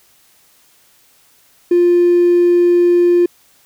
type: tone with hard clipping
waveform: triangle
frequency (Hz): 350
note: F4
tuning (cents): +4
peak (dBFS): -8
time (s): 1.71-3.26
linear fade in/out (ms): 5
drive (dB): 3
effects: white hiss -52 dBFS RMS until 3.65 s